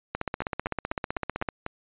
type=two click trains; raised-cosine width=0.5 ms; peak=-13 / -16 dBFS; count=22 / 6; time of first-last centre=0.15-1.488 / 0.42-1.664 s; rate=15.7 / 4.02 Hz; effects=resampled to 8000 Hz